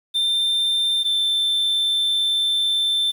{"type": "tone pair in turn", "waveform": "triangle", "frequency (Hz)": [3584, 3551], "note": ["A7", "A7"], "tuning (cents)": [31, 15], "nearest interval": "unison", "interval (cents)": 16, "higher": "first", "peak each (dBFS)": -16, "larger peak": "neither", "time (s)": [[0.14, 1.04], [1.04, 3.12]], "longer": "second", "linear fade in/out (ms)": 20, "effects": ["8-bit"]}